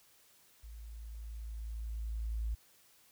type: tone with level ramp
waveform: sine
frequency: 55.4 Hz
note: A1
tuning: 13 cents sharp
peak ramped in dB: -46 to -32 dBFS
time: 0.63-2.55 s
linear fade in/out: 10 ms
effects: white hiss -65 dBFS RMS until 3.11 s